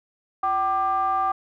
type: ring-modulated tone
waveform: triangle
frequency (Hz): 210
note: G#3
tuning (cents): +19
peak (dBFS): -15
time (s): 0.43-1.32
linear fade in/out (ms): 5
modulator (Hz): 977
effects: none